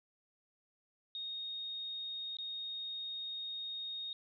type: tone with dropouts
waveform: sine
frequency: 3719 Hz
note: A#7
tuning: 5 cents flat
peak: -39 dBFS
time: 1.15-4.13 s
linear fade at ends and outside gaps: 1 ms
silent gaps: 2.369-2.386 s
effects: none